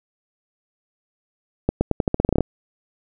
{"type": "accelerating click train", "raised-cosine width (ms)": 2, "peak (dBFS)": -4, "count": 13, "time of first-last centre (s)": [1.69, 2.407], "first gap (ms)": 120, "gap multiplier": 0.86, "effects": []}